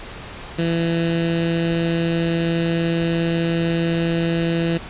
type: tone with notch filter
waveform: 15% pulse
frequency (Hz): 167.1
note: E3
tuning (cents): +24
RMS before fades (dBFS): -20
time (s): 0.58-4.78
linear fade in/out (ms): 10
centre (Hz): 980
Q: 0.52
effects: pink hiss -35 dBFS RMS until 4.89 s + resampled to 8000 Hz